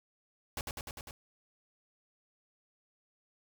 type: noise with echo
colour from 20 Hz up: pink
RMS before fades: -37 dBFS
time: 0.57-0.61 s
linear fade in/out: 2 ms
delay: 100 ms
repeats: 5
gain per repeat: -2 dB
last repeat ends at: 1.11 s
effects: none